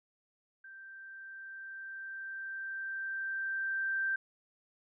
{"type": "tone with level ramp", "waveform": "sine", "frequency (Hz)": 1568, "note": "G6", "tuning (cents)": 0, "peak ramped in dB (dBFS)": [-48, -29], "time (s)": [0.64, 4.16], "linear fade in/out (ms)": 5, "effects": []}